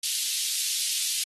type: high-pass noise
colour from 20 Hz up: pink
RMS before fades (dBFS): -28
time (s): 0.03-1.24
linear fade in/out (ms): 5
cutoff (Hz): 3200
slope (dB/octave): 24
effects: AAC 32 kbps